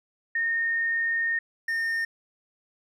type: tone pair in turn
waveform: sine / triangle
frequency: 1837 / 1825.4 Hz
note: A#6 / A#6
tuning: -26 / -37 cents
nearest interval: unison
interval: 11 cents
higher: first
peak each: -23 dBFS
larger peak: neither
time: 0.35-1.39 / 1.68-2.05 s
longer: first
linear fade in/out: 5 ms
effects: none